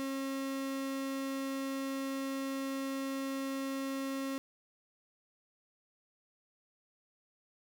35% pulse tone, 270.5 Hz, C#4, 42 cents flat, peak -33 dBFS, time 0-4.38 s, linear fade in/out 0 ms, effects none

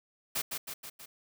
white noise with echo, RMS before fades -32 dBFS, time 0.35-0.42 s, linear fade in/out 10 ms, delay 160 ms, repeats 4, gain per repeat -4 dB, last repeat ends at 1.06 s, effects none

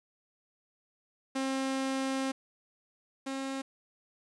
sawtooth tone pair in turn, 266.9 / 269.2 Hz, C4 / C4, +35 / +49 cents, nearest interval unison, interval 14 cents, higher second, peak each -26 / -30 dBFS, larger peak first, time 1.35-2.32 / 3.26-3.62 s, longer first, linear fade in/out 10 ms, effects resampled to 22050 Hz + 9-bit

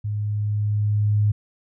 sine tone with level ramp, 104.6 Hz, G#2, 13 cents sharp, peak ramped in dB -23 to -15 dBFS, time 0.04-1.32 s, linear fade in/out 10 ms, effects none

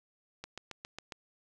click train, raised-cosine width 0.2 ms, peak -24 dBFS, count 6, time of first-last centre 0.44-1.122 s, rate 7.33 Hz, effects none

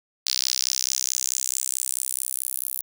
sawtooth tone with high-pass filter sweep, 64.6 Hz, C2, 21 cents flat, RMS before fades -27 dBFS, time 0.26-2.82 s, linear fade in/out 5 ms, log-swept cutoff 4600 to 12000 Hz, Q 3.2, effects none

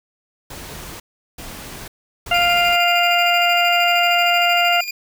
pink noise bursts, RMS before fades -34 dBFS, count 3, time 0.5-2.76 s, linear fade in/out 5 ms, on 500 ms, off 380 ms
harmonic tone, 698.5 Hz, F5, in tune, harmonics 1 / 2 / 3 / 4, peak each -17 / -21 / -22 / -18 dBFS, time 2.31-4.81 s, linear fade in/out 5 ms
25% pulse tone with tremolo, 2419 Hz, D#7, 49 cents flat, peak -19 dBFS, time 2.34-4.91 s, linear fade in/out 5 ms, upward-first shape square, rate 13 Hz, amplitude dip 50%
effects none

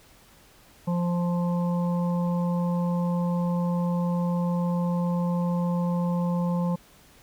harmonic tone, 174.61 Hz, F3, in tune, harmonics 1 / 3 / 5 / 6, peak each -23 / -33 / -37 / -39 dBFS, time 0.87-6.76 s, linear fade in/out 10 ms, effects pink hiss -55 dBFS RMS until 7.22 s

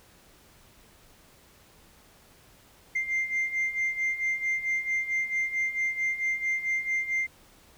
sine beating tone pair, 2093 / 2097.5 Hz, C7 / C7, 0 / +4 cents, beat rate 4.5 Hz, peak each -30 / -26 dBFS, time 2.95-7.27 s, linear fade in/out 10 ms, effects tanh soft clip ceiling -22 dBFS + pink hiss -57 dBFS RMS until 7.77 s

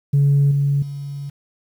sine tone with level steps, 141.3 Hz, C#3, 34 cents sharp, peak -10 / -14 / -26 dBFS, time 0.13-1.3 s, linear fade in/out 10 ms, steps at 0.51 / 0.82 s, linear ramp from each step 5 ms, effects tanh soft clip ceiling -9 dBFS + 8-bit

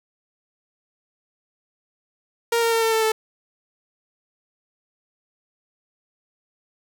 sawtooth tone with pitch steps, 466.2 / 460.6 / 455 / 449.5 / 444.1 / 438.8 Hz, A#4 / A#4 / A#4 / A4 / A4 / A4, 0 / -21 / -42 / +37 / +16 / -5 cents, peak -14 dBFS, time 2.52-3.12 s, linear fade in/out 5 ms, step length 100 ms, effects none

